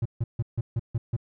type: tone bursts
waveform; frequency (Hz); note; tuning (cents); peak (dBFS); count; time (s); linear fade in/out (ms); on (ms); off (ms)
triangle; 115.5; A#2; -16; -21; 7; 0.02-1.165; 5; 35; 150
effects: none